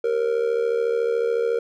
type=tone with amplitude modulation; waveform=triangle; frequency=466.2 Hz; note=A#4; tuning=in tune; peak=-14 dBFS; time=0.04-1.59 s; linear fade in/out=5 ms; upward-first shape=sine; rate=73.9 Hz; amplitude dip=75%; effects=none